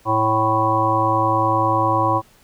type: harmonic tone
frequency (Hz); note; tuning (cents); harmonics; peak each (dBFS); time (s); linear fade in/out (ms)
110; A2; 0; 1 / 3 / 5 / 7 / 9 / 10; -24 / -24 / -24 / -23 / -19 / -22; 0.05-2.22; 50
effects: pink hiss -53 dBFS RMS until 2.43 s